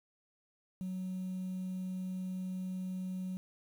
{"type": "tone", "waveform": "sine", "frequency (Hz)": 185.4, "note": "F#3", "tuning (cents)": 4, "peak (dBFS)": -34, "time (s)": [0.81, 3.37], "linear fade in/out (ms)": 0, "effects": ["tanh soft clip ceiling -34 dBFS", "10-bit"]}